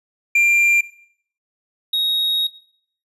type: tone pair in turn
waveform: triangle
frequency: 2381 / 3769 Hz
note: D7 / A#7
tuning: +23 / +18 cents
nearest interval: minor sixth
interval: 795 cents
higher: second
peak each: -10 / -15 dBFS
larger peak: first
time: 0.35-0.81 / 1.93-2.47 s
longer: second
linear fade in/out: 5 ms
effects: noise-tail reverb RT60 0.6 s tail -18 dB re dry + resampled to 32000 Hz